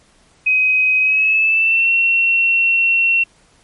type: tone with pitch glide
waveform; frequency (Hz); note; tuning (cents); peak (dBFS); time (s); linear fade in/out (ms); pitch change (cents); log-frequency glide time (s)
sine; 2523 to 2720; D#7 to F7; +23 to -46; -11; 0.46-3.24; 10; +131; 1-1.91
effects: pink hiss -53 dBFS RMS until 3.63 s + MP3 48 kbps